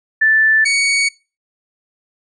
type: tone pair in turn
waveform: sine / sawtooth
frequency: 1760 / 2237 Hz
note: A6 / C#7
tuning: 0 / +15 cents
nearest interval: major third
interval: 415 cents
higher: second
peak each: -9 dBFS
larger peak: neither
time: 0.21-0.65 / 0.65-1.09 s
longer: neither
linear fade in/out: 10 ms
effects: noise-tail reverb RT60 0.3 s tail -22 dB re dry + resampled to 22050 Hz